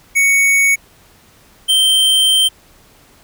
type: tone pair in turn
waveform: square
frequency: 2227 / 3127 Hz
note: C#7 / G7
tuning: +7 / -5 cents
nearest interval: tritone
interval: 588 cents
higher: second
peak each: -10 dBFS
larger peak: neither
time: 0.15-0.76 / 1.68-2.49 s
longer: second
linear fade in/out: 20 ms
effects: pink hiss -48 dBFS RMS until 3.23 s